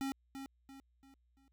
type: tone with echo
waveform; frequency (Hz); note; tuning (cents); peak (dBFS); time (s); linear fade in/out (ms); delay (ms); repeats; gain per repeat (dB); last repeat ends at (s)
square; 271.2; C#4; -38; -36; 0.01-0.12; 0; 340; 4; -8; 1.48
effects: added 60 Hz sine -70 dBFS peak until 1.52 s